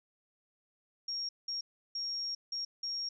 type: tone bursts at uneven times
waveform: sine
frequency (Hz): 5570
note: F8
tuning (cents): -5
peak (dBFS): -34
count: 5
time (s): 1.08-1.29 / 1.48-1.61 / 1.95-2.35 / 2.52-2.65 / 2.83-3.09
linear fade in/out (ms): 5
effects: none